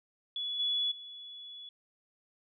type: tone with level steps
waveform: sine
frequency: 3408 Hz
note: G#7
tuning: 44 cents sharp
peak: -33 / -28 / -44 dBFS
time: 0.36-1.69 s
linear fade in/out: 2 ms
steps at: 0.59 / 0.91 s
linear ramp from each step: 10 ms
effects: none